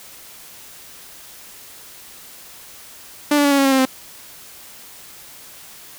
sawtooth tone with pitch steps, 293.7 / 288.8 / 284 / 279.3 / 274.7 / 270.1 / 265.6 / 261.2 Hz, D4 / D4 / C#4 / C#4 / C#4 / C#4 / C4 / C4, 0 / -29 / +42 / +13 / -16 / -45 / +26 / -3 cents, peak -9 dBFS, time 3.31-3.854 s, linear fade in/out 5 ms, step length 68 ms, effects white hiss -41 dBFS RMS until 5.98 s

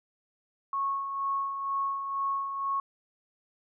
sine tone with tremolo, 1100 Hz, C#6, 14 cents flat, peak -26 dBFS, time 0.73-2.8 s, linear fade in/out 2 ms, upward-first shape sine, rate 2.1 Hz, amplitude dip 50%, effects none

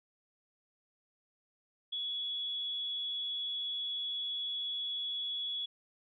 sine tone with amplitude modulation, 3377 Hz, G#7, 28 cents sharp, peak -33 dBFS, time 1.92-5.66 s, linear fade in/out 10 ms, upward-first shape sine, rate 240 Hz, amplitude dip 25%, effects none

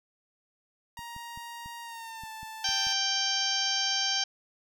sawtooth tone with pitch glide, 939 to 881.2 Hz, A#5 to A5, +12 to +2 cents, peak -36 dBFS, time 0.97-2.93 s, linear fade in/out 2 ms, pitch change -110 cents, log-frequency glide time 1.82-2.3 s
clicks, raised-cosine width 5 ms, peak -36 dBFS, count 8, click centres 0.991 / 1.164 / 1.375 / 1.66 / 2.236 / 2.431 / 2.69 / 2.869 s
harmonic tone, 784 Hz, G5, in tune, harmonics 1 / 2 / 3 / 4 / 5 / 6 / 7 / 8, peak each -37 / -36 / -40 / -31 / -39 / -33 / -32 / -35 dBFS, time 2.64-4.24 s, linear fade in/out 5 ms
effects none

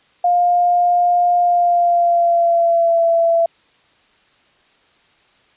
sine tone with pitch glide, 706 to 670.2 Hz, F5 to E5, +19 to +29 cents, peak -11 dBFS, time 0.24-3.46 s, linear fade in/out 5 ms, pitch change -90 cents, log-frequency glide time 1.37-3.02 s, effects white hiss -55 dBFS RMS until 5.56 s + resampled to 8000 Hz

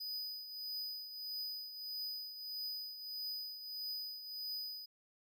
square tone with tremolo, 4978 Hz, D#8, in tune, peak -39 dBFS, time 0-4.86 s, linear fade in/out 10 ms, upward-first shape triangle, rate 1.6 Hz, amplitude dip 65%, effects none

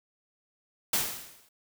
white noise with exponential decay, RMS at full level -24 dBFS, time 0.93-1.49 s, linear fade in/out 5 ms, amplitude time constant 120 ms, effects none

